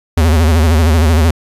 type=tone with vibrato; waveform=square; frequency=80.1 Hz; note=E2; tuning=49 cents flat; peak=-8 dBFS; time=0.17-1.31 s; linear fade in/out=5 ms; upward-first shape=sine; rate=13 Hz; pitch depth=120 cents each way; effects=resampled to 32000 Hz